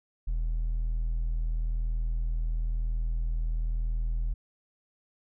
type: tone with hard clipping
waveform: triangle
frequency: 40.5 Hz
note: E1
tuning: 30 cents flat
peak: -25 dBFS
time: 0.27-4.34 s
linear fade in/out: 10 ms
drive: 1 dB
effects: none